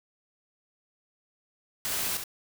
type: noise with echo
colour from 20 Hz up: white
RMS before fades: -31 dBFS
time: 1.85-2.17 s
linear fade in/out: 0 ms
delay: 68 ms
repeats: 1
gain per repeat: -6 dB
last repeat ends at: 2.238 s
effects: none